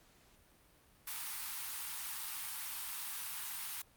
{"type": "high-pass noise", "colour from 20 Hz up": "white", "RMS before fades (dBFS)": -42, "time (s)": [1.07, 3.82], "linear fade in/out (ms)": 5, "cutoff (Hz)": 790, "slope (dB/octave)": 96, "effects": ["pink hiss -66 dBFS RMS until 3.96 s", "Opus 48 kbps"]}